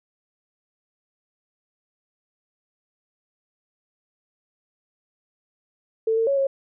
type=tone with pitch steps; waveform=sine; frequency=446 / 452.7 / 555 / 545 Hz; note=A4 / A4 / C#5 / C#5; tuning=+23 / +49 / +2 / -29 cents; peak=-18 dBFS; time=6.07-6.47 s; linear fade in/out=5 ms; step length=100 ms; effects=none